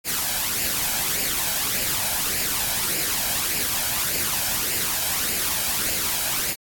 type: noise with flanger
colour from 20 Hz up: white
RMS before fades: -24 dBFS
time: 0.04-6.56 s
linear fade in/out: 50 ms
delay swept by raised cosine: 0.41 to 1.3 ms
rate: 1.7 Hz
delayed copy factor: +0.5
effects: AAC 64 kbps